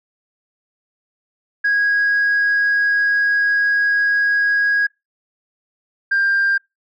sine tone pair in turn, 1649 / 1593.7 Hz, G#6 / G6, -13 / +28 cents, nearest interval minor second, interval 59 cents, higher first, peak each -12 dBFS, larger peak neither, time 1.64-4.87 / 6.11-6.58 s, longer first, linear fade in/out 10 ms, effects noise-tail reverb RT60 0.2 s tail -26 dB re dry + tanh soft clip ceiling -11 dBFS

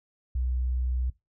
sine tone, 62.6 Hz, B1, 24 cents sharp, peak -25 dBFS, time 0.35-1.1 s, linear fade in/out 5 ms, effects noise-tail reverb RT60 0.2 s tail -19 dB re dry

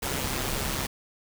pink noise with amplitude modulation, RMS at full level -27 dBFS, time 0.02-0.87 s, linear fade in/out 10 ms, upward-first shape sine, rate 135 Hz, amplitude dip 60%, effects none

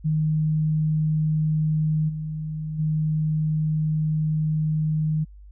sine tone with level steps, 155.2 Hz, D#3, 4 cents flat, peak -19 / -27 / -20 dBFS, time 0.04-5.25 s, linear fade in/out 20 ms, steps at 2.08 / 2.78 s, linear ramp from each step 20 ms, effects added 50 Hz sine -42 dBFS peak until 5.51 s

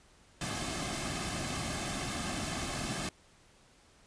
pink noise with comb filter, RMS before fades -36 dBFS, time 0.41-3.09 s, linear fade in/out 2 ms, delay 2.1 ms, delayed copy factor -0.6, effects pink hiss -62 dBFS RMS until 4.06 s + resampled to 22050 Hz

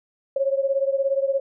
sine beating tone pair, 541 / 558 Hz, C#5 / C#5, -42 / +11 cents, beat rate 17 Hz, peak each -21 / -24 dBFS, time 0.36-1.4 s, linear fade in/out 5 ms, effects none

